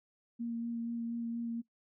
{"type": "tone with vibrato", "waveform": "sine", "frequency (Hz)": 233.1, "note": "A#3", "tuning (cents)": 0, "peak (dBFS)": -34, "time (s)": [0.39, 1.62], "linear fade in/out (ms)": 20, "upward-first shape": "sine", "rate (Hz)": 4.2, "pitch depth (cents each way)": 13, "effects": ["noise-tail reverb RT60 0.1 s tail -19 dB re dry"]}